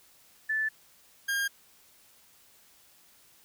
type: tone pair in turn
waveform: sine / 40% pulse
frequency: 1751 / 1613.4 Hz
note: A6 / G6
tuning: -9 / +49 cents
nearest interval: minor second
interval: 142 cents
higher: first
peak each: -26 dBFS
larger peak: neither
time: 0.49-0.69 / 1.28-1.48 s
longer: neither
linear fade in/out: 10 ms
effects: white hiss -60 dBFS RMS until 3.44 s